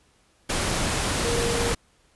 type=tone in noise; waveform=sine; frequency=470.1 Hz; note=A#4; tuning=15 cents sharp; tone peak=-26 dBFS; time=1.24-1.73 s; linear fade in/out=10 ms; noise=pink; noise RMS=-25 dBFS; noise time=0.49-1.75 s; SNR=-4 dB; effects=pink hiss -62 dBFS RMS until 2.15 s + resampled to 24000 Hz